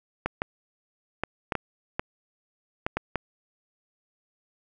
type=clicks; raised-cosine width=0.5 ms; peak=-11 dBFS; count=9; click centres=0.26 / 0.419 / 1.236 / 1.522 / 1.553 / 1.995 / 2.865 / 2.97 / 3.157 s; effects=none